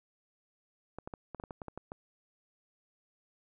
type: clicks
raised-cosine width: 1 ms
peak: -27 dBFS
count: 11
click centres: 0.986 / 1.075 / 1.138 / 1.347 / 1.399 / 1.438 / 1.508 / 1.618 / 1.683 / 1.776 / 1.919 s
effects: none